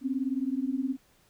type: beating tone pair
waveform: sine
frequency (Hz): 255.5 / 274.5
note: C4 / C#4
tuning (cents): -41 / -17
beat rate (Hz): 19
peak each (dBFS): -30 / -30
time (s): 0.01-0.97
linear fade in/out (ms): 50
effects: pink hiss -64 dBFS RMS until 1.29 s